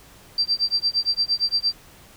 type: tone with tremolo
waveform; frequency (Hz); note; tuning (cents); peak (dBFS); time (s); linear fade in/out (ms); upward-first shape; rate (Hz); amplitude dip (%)
sine; 4699; D8; 0; -16; 0.38-1.73; 2; sine; 8.7; 100
effects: pink hiss -49 dBFS RMS until 2.16 s